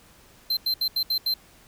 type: tone bursts at uneven times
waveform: square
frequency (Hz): 4114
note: C8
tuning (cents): -30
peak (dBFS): -22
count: 6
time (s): 0.5-0.57 / 0.66-0.74 / 0.81-0.88 / 0.96-1.03 / 1.1-1.18 / 1.26-1.34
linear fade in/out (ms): 5
effects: pink hiss -54 dBFS RMS until 1.67 s